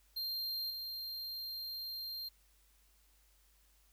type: tone with level steps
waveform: square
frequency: 4186 Hz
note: C8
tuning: in tune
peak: -37 / -41 dBFS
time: 0.16-2.29 s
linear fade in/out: 10 ms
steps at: 0.7 s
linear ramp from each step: 5 ms
effects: added 50 Hz sine -68 dBFS peak until 3.92 s + white hiss -71 dBFS RMS until 3.92 s